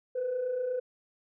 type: tone pair together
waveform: sine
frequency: 476.6 / 504.9 Hz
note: A#4 / B4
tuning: +38 / +38 cents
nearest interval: minor second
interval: 100 cents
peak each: -37 / -28 dBFS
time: 0.15-0.8 s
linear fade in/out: 10 ms
effects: tanh soft clip ceiling -25 dBFS